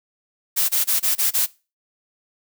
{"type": "noise bursts", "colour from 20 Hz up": "blue", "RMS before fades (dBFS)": -19, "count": 6, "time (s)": [0.56, 1.465], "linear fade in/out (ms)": 20, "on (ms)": 130, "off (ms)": 25, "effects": ["noise-tail reverb RT60 0.3 s tail -21 dB re dry"]}